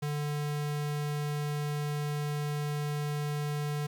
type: tone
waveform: square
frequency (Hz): 147.5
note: D3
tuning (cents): +8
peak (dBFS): -31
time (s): 0.02-3.87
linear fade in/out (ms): 10
effects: 10-bit